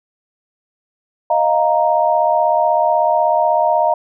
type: chord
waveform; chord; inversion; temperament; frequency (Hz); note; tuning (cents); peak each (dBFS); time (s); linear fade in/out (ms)
sine; Eb suspended second; none; equal; 622.3 / 698.5 / 932.3; Eb5 / F5 / Bb5; 0 / 0 / 0; -16; 1.3-3.94; 5
effects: none